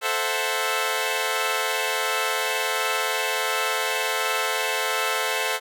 10% pulse chord, F# half-diminished seventh, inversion first, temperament equal, 440 / 523.3 / 659.3 / 740 Hz, A4 / C5 / E5 / F#5, 0 / 0 / 0 / 0 cents, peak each -19 / -19 / -21 / -22 dBFS, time 0.01-5.6 s, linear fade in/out 50 ms, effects none

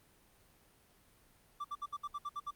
triangle tone bursts, 1170 Hz, D6, 7 cents flat, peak -35 dBFS, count 9, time 1.6-2.509 s, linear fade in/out 10 ms, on 45 ms, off 63 ms, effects pink hiss -66 dBFS RMS until 2.55 s + Opus 32 kbps

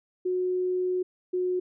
sine tone pair in turn, 365.5 / 364 Hz, F#4 / F#4, -21 / -28 cents, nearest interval unison, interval 7 cents, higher first, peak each -24 dBFS, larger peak neither, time 0.25-1.03 / 1.33-1.6 s, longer first, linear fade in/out 10 ms, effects none

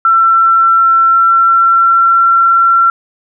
sine tone with pitch glide, 1345 to 1359.1 Hz, E6 to F6, +34 to -48 cents, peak -5 dBFS, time 0.05-2.9 s, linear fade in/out 2 ms, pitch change +18 cents, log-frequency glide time 0.28-2.29 s, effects none

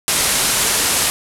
white low-pass noise, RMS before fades -17 dBFS, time 0.08-1.1 s, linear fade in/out 0 ms, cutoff 12000 Hz, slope 48 dB/octave, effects none

